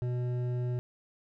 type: tone with hard clipping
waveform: triangle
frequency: 123.47 Hz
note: B2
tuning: in tune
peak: -31 dBFS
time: 0.02-0.79 s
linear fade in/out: 0 ms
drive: 13 dB
effects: none